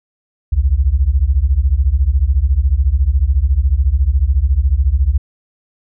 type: beating tone pair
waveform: sine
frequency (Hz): 60.5 / 74.5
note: B1 / D2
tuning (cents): -35 / +25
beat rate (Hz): 14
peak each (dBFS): -13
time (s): 0.52-5.18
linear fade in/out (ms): 10
effects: none